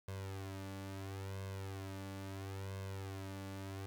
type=tone with flanger; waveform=sawtooth; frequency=96.9 Hz; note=G2; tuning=20 cents flat; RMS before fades=-45 dBFS; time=0.08-3.86 s; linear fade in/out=0 ms; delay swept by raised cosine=1.9 to 3.5 ms; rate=0.74 Hz; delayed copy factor=+0.95; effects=none